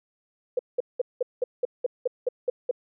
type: tone bursts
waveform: sine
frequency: 497.4 Hz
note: B4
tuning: 12 cents sharp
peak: -20 dBFS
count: 11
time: 0.57-2.712 s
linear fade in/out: 5 ms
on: 22 ms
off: 190 ms
effects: none